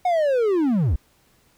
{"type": "linear sweep", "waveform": "triangle", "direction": "down", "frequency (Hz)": [739, 53.6], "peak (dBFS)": -15, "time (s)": [0.05, 0.96], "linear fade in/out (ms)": 5, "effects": ["pink hiss -60 dBFS RMS until 1.57 s"]}